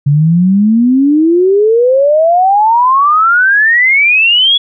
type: exponential sweep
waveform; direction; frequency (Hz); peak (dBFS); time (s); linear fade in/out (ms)
sine; up; 139.2 to 3409; -5; 0.06-4.58; 10
effects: none